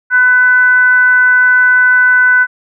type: tone with frequency modulation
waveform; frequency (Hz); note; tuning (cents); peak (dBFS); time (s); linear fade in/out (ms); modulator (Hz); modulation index
sine; 1501; F#6; +24; -5; 0.1-2.47; 50; 495; 0.31
effects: none